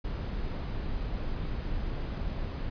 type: noise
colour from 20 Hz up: brown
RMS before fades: -33 dBFS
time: 0.04-2.7 s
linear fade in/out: 10 ms
effects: resampled to 11025 Hz